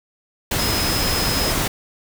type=tone in noise; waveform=sine; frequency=5100 Hz; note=D#8; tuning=42 cents sharp; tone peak=-24 dBFS; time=0.59-1.52 s; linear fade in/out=5 ms; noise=pink; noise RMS=-21 dBFS; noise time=0.51-1.68 s; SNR=-6 dB; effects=none